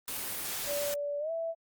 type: noise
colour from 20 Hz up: white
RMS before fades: -36 dBFS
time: 0.08-0.94 s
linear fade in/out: 0 ms
type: tone with pitch glide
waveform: sine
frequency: 578 to 660.1 Hz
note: D5 to E5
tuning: -28 to +2 cents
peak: -31 dBFS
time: 0.66-1.55 s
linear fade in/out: 50 ms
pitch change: +230 cents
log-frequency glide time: 1.19-1.31 s
effects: Opus 32 kbps